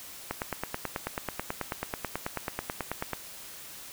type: click train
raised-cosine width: 0.5 ms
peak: -15 dBFS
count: 27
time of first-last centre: 0.31-3.133 s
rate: 9.21 Hz
effects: white hiss -45 dBFS RMS until 3.92 s